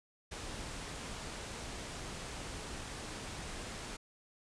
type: low-pass noise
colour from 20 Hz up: pink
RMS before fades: -44 dBFS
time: 0.31-3.97 s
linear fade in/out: 10 ms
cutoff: 9600 Hz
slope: 48 dB/octave
effects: none